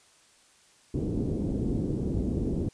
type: low-pass noise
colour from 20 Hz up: white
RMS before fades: -29 dBFS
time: 0.94-2.69 s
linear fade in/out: 5 ms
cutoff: 340 Hz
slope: 24 dB/octave
effects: white hiss -60 dBFS RMS until 2.73 s + resampled to 22050 Hz